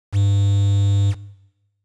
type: tone with quantisation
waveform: triangle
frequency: 100 Hz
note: G2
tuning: 35 cents sharp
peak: -11 dBFS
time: 0.12-1.15 s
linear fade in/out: 50 ms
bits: 6
effects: noise-tail reverb RT60 1.0 s tail -20 dB re dry + resampled to 22050 Hz